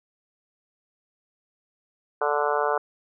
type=harmonic tone; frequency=146.8 Hz; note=D3; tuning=in tune; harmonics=3 / 4 / 5 / 6 / 7 / 8 / 9 / 10; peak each=-27 / -28 / -29 / -30 / -30 / -31 / -32 / -32 dBFS; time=2.21-2.78 s; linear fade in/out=5 ms; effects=none